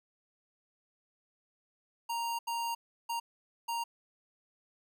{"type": "tone bursts at uneven times", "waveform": "square", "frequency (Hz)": 932.3, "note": "A#5", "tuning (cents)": 0, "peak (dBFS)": -33, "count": 4, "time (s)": [[2.09, 2.39], [2.47, 2.75], [3.09, 3.2], [3.68, 3.84]], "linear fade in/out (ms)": 10, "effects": []}